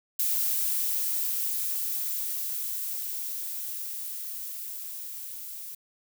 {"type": "noise with level ramp", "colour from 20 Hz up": "violet", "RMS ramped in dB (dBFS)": [-26, -40], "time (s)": [0.19, 5.75], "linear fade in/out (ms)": 5, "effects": []}